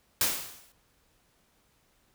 white noise with exponential decay, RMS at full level -23 dBFS, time 0.21-0.72 s, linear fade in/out 1 ms, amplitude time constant 110 ms, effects pink hiss -68 dBFS RMS until 2.14 s

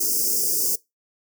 white band-stop noise, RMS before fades -22 dBFS, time 0-0.76 s, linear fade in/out 10 ms, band 500 to 4900 Hz, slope 96 dB/octave, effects noise-tail reverb RT60 0.2 s tail -22 dB re dry + high-pass 300 Hz 12 dB/octave

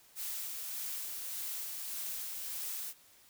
blue noise with tremolo, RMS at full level -39 dBFS, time 0.15-2.94 s, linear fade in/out 50 ms, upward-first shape sine, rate 1.7 Hz, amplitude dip 25%, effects white hiss -62 dBFS RMS until 3.29 s

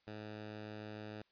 10% pulse tone, 106.6 Hz, G#2, 46 cents sharp, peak -37 dBFS, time 0.07-1.22 s, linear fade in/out 5 ms, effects white hiss -75 dBFS RMS until 1.31 s + resampled to 11025 Hz

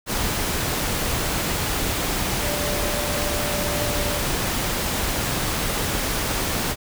sine tone in noise, 587.3 Hz, D5, in tune, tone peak -29 dBFS, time 2.4-4.22 s, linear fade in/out 50 ms, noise pink, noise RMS -24 dBFS, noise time 0.06-6.76 s, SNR -8 dB, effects none

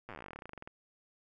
slowing click train, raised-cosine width 0.5 ms, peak -30 dBFS, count 26, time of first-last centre 0.09-0.675 s, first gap 8 ms, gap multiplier 1.08, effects none

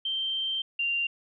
sine tone pair in turn, 3136 / 2779 Hz, G7 / F7, 0 / -9 cents, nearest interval major second, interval 209 cents, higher first, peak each -27 / -25 dBFS, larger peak second, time 0.05-0.62 / 0.79-1.07 s, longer first, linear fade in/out 5 ms, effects none

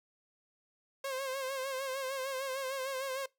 sawtooth tone with vibrato, 533 Hz, C5, 32 cents sharp, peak -31 dBFS, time 1.04-3.26 s, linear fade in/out 5 ms, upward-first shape sine, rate 6.6 Hz, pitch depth 59 cents each way, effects noise-tail reverb RT60 0.2 s tail -23 dB re dry

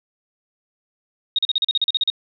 sine tone bursts, 3733 Hz, A#7, 2 cents sharp, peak -15 dBFS, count 12, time 1.36-2.101 s, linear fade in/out 2 ms, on 26 ms, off 39 ms, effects none

